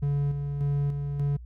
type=tone with tremolo; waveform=triangle; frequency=142.7 Hz; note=D3; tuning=49 cents flat; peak=-21 dBFS; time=0.02-1.37 s; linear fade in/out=10 ms; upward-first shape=square; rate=1.7 Hz; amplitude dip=45%; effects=added 60 Hz sine -40 dBFS peak until 1.45 s